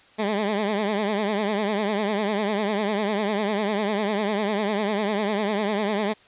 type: tone with vibrato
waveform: 15% pulse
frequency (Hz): 207.7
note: G#3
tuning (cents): 0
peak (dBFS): -16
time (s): 0.18-6.14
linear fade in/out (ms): 20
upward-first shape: triangle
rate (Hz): 10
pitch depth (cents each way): 120
effects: white hiss -54 dBFS RMS until 6.27 s + resampled to 8000 Hz